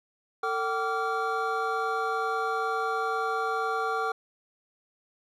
triangle tone cluster, 448.6 / 766 / 1158 / 1388 Hz, A4 / G5 / D6 / F6, +34 / -40 / -25 / -11 cents, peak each -30 dBFS, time 0.43-4.12 s, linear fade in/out 5 ms, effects none

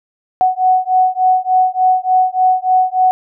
sine beating tone pair, 741 / 744.4 Hz, F#5 / F#5, +2 / +10 cents, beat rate 3.4 Hz, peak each -13 dBFS, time 0.41-3.11 s, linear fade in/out 0 ms, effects none

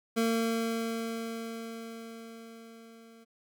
25% pulse tone with level ramp, 227.7 Hz, A#3, 40 cents flat, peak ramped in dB -21 to -49 dBFS, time 0.16-3.25 s, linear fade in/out 20 ms, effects none

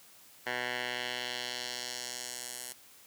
10% pulse tone with band-pass filter sweep, 123.47 Hz, B2, in tune, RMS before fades -38 dBFS, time 0.46-2.73 s, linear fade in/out 10 ms, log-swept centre 1800 to 10000 Hz, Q 1.3, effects white hiss -57 dBFS RMS until 3.06 s + high-pass 80 Hz 12 dB/octave

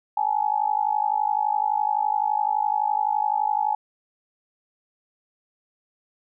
sine tone with amplitude modulation, 846 Hz, G#5, 32 cents sharp, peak -16 dBFS, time 0.17-3.75 s, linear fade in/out 5 ms, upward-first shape sine, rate 51.8 Hz, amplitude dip 95%, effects none

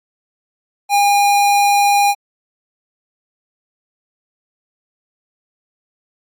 square tone, 811 Hz, G#5, 41 cents flat, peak -11 dBFS, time 0.89-2.15 s, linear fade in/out 50 ms, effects AAC 64 kbps

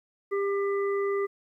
harmonic tone, 398.5 Hz, G4, 28 cents sharp, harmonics 1 / 3 / 5, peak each -25 / -35 / -39 dBFS, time 0.31-1.27 s, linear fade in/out 20 ms, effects 11-bit

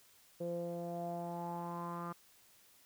sawtooth tone with low-pass filter sweep, 171.9 Hz, F3, 27 cents flat, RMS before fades -41 dBFS, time 0.4-2.13 s, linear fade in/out 10 ms, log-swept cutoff 490 to 1200 Hz, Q 6.5, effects white hiss -65 dBFS RMS until 2.85 s

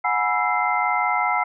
sine tone cluster, 730 / 835 / 976 / 1328 / 2083 Hz, F#5 / G#5 / B5 / E6 / C7, -24 / +9 / -21 / +12 / -8 cents, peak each -25 dBFS, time 0.04-1.44 s, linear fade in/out 10 ms, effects none

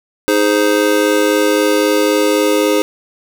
square chord, Ab major, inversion second, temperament just, 311.5 / 415.3 / 519.1 Hz, Eb4 / Ab4 / C5, +2 / 0 / -14 cents, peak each -16 dBFS, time 0.28-2.82 s, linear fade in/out 0 ms, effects none

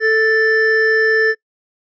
triangle tone pair together, 441.2 / 1765 Hz, A4 / A6, +5 / +5 cents, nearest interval 2 octaves, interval 2400 cents, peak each -12 dBFS, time 0-1.35 s, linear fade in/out 50 ms, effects noise-tail reverb RT60 0.1 s tail -23 dB re dry + resampled to 16000 Hz

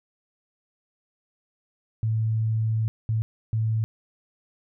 sine tone bursts at uneven times, 110.8 Hz, A2, 13 cents sharp, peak -21 dBFS, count 3, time 2.03-2.88 / 3.09-3.22 / 3.53-3.84 s, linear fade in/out 0 ms, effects none

